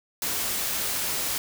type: noise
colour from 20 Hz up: white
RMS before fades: -28 dBFS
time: 0.22-1.38 s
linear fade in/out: 2 ms
effects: none